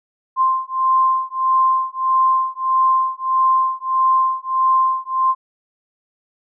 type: beating tone pair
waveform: sine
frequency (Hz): 1046.5 / 1048.1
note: C6 / C6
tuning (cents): 0 / +3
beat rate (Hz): 1.6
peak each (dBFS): -17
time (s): 0.36-5.35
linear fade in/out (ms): 50
effects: none